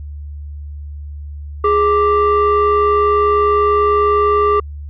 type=tone pair together; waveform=sine; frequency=415.3 / 1174.7 Hz; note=G#4 / D6; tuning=0 / 0 cents; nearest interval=octave + tritone; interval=1800 cents; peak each=-11 dBFS; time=1.64-4.6 s; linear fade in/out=5 ms; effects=tanh soft clip ceiling -7 dBFS + added 73 Hz sine -26 dBFS peak until 4.89 s